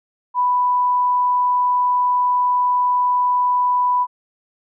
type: tone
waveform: sine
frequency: 990 Hz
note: B5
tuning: 4 cents sharp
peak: -14 dBFS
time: 0.34-4.07 s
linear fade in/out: 50 ms
effects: none